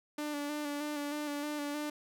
sawtooth tone with vibrato, 293.7 Hz, D4, in tune, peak -31 dBFS, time 0.18-1.9 s, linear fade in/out 5 ms, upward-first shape square, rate 3.2 Hz, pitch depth 26 cents each way, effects none

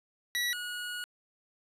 25% pulse tone pair in turn, 1939 / 1452.6 Hz, B6 / F#6, -32 / -32 cents, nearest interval perfect fourth, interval 500 cents, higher first, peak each -25 / -32 dBFS, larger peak first, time 0.35-0.53 / 0.53-1.04 s, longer second, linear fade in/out 0 ms, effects resampled to 32000 Hz + 11-bit

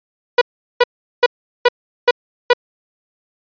sawtooth tone bursts, 488.1 Hz, B4, 20 cents flat, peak -3 dBFS, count 6, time 0.38-2.534 s, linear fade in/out 5 ms, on 34 ms, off 390 ms, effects resampled to 11025 Hz

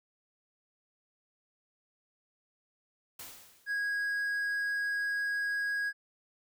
white noise with exponential decay, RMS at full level -43 dBFS, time 3.19-3.98 s, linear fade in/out 5 ms, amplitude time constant 170 ms
triangle tone, 1649 Hz, G#6, 13 cents flat, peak -28 dBFS, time 3.66-5.93 s, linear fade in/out 50 ms
effects none

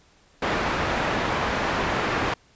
white low-pass noise, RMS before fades -25 dBFS, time 0.42-2.34 s, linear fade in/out 5 ms, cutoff 1500 Hz, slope 12 dB/octave, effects pink hiss -58 dBFS RMS until 2.55 s + resampled to 16000 Hz

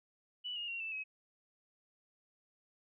sine tone with pitch steps, 2960 / 2853 / 2749 / 2649 / 2553 Hz, F#7 / F7 / F7 / E7 / D#7, 0 / +36 / -28 / +8 / +44 cents, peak -38 dBFS, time 0.44-1.04 s, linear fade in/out 20 ms, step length 120 ms, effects none

